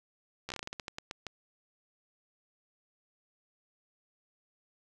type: slowing click train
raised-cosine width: 0.2 ms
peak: -21 dBFS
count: 14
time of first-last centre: 0.49-1.267 s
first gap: 13 ms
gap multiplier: 1.23
effects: none